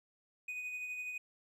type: tone with tremolo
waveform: triangle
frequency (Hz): 2489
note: D#7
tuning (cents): 0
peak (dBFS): -36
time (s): 0.48-1.18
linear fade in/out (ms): 5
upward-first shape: sine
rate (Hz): 12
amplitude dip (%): 35
effects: none